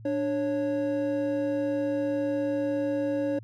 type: tone pair together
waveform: triangle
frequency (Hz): 293.7 / 551.9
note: D4 / C#5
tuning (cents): 0 / -8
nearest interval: major seventh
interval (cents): 1092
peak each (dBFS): -26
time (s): 0.05-3.39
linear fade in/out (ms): 5
effects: added 111 Hz sine -43 dBFS peak until 3.43 s